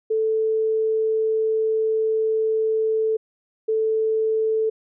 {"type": "tone pair in turn", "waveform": "sine", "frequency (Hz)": [440, 440], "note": ["A4", "A4"], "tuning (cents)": [0, 0], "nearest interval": "unison", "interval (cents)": 0, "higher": "neither", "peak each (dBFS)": -18, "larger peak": "neither", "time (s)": [[0.1, 3.17], [3.68, 4.7]], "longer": "first", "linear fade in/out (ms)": 10, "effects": []}